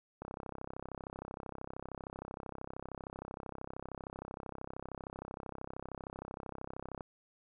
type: click train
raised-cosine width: 1 ms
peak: -28 dBFS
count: 225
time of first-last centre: 0.22-7.008 s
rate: 33 Hz
effects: none